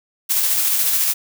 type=noise with tremolo; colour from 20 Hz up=blue; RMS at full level=-17 dBFS; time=0.29-1.14 s; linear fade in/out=20 ms; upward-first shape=square; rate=14 Hz; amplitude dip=25%; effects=none